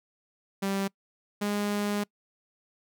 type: tone pair in turn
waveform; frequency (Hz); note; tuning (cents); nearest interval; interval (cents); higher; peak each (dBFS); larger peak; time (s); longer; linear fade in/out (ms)
sawtooth; 196 / 205.6; G3 / G#3; 0 / -17; minor second; 83; second; -23; neither; 0.62-0.88 / 1.41-2.04; second; 10
effects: noise-tail reverb RT60 0.1 s tail -25 dB re dry